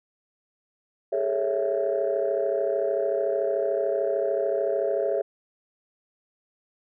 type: chord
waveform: sine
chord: A major seventh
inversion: third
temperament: equal with one note detuned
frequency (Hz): 406.5 / 440 / 554.4 / 659.3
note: G#4 / A4 / C#5 / E5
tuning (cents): -37 / 0 / 0 / 0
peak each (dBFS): -27 / -30 / -26 / -27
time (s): 1.12-5.22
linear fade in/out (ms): 10
effects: tanh soft clip ceiling -15 dBFS